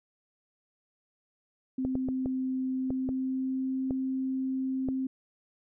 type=tone with pitch glide; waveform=sine; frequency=260 to 262.9 Hz; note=C4 to C4; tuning=-11 to +8 cents; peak=-28 dBFS; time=1.78-5.07 s; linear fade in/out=5 ms; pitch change=+19 cents; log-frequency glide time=2.74-3.81 s
type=clicks; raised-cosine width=2 ms; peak=-21 dBFS; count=8; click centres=1.85 / 1.954 / 2.087 / 2.259 / 2.905 / 3.09 / 3.908 / 4.887 s
effects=none